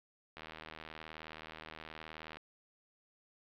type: click train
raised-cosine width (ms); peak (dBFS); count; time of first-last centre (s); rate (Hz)
0.3; -30; 159; 0.37-2.37; 79
effects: low-pass 4000 Hz 12 dB/octave + 11-bit